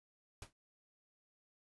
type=noise with exponential decay; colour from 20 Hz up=pink; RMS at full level=-45 dBFS; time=0.42-0.53 s; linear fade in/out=2 ms; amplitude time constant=22 ms; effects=resampled to 24000 Hz